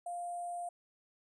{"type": "tone with sample-and-hold", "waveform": "sine", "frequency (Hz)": 700, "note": "F5", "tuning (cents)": 4, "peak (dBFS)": -37, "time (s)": [0.06, 0.69], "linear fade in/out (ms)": 5, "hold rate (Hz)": 8820, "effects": ["resampled to 22050 Hz"]}